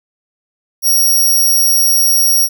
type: tone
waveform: 5% pulse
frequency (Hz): 5630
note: F8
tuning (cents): +13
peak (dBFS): -3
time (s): 0.82-2.49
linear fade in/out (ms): 50
effects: none